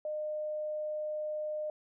sine tone, 609 Hz, D#5, 37 cents flat, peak -33 dBFS, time 0.05-1.7 s, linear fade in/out 2 ms, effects none

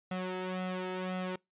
sawtooth tone with flanger, 184.4 Hz, F#3, 6 cents flat, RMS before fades -36 dBFS, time 0.11-1.36 s, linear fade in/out 5 ms, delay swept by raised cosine 1.5 to 2.32 ms, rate 1.9 Hz, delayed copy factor +0.75, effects noise-tail reverb RT60 0.2 s tail -26 dB re dry + resampled to 8000 Hz

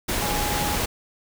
sine tone in noise, 830.6 Hz, G#5, in tune, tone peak -28 dBFS, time 0.21-0.76 s, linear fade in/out 10 ms, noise pink, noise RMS -25 dBFS, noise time 0.08-0.86 s, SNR -6 dB, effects none

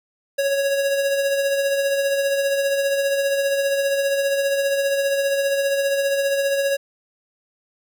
square tone with tremolo, 554.4 Hz, C#5, in tune, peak -17 dBFS, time 0.38-6.77 s, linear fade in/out 10 ms, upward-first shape triangle, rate 15 Hz, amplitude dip 45%, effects none

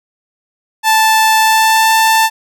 sawtooth tone with pitch glide, 879 to 887.7 Hz, A5 to A5, -2 to +15 cents, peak -4 dBFS, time 0.83-2.3 s, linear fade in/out 50 ms, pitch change +17 cents, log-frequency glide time 1.39-1.92 s, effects none

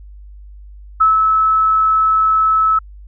sine tone with ADSR envelope, 1301 Hz, E6, 23 cents flat, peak -7 dBFS, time 1-2.79 s, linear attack 13 ms, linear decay 150 ms, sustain -3 dB, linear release 7 ms, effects added 50 Hz sine -34 dBFS peak until 3.07 s

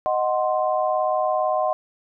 sine chord, C diminished, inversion first, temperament equal, 622.3 / 740 / 1046.5 Hz, Eb5 / Gb5 / C6, 0 / 0 / 0 cents, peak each -22 / -23 / -26 dBFS, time 0.06-1.73 s, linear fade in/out 0 ms, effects none

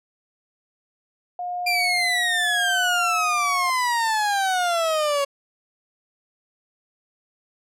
sine tone with tremolo, 714 Hz, F5, 38 cents sharp, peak -24 dBFS, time 1.39-3.7 s, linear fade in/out 2 ms, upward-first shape triangle, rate 0.83 Hz, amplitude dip 50%
30% pulse exponential sweep, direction down, 2401 to 554.4 Hz, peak -17 dBFS, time 1.66-5.25 s, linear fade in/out 10 ms
effects low-pass 11000 Hz 12 dB/octave

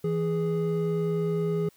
triangle tone pair together, 164.81 / 415.3 Hz, E3 / G#4, 0 / 0 cents, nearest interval octave + major third, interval 1600 cents, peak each -25 dBFS, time 0.04-1.69 s, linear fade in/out 5 ms, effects white hiss -61 dBFS RMS until 1.76 s

